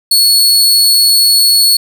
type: tone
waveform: sawtooth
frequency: 4387 Hz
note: C#8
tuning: 19 cents flat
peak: -3 dBFS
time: 0.11-1.77 s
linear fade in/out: 5 ms
effects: none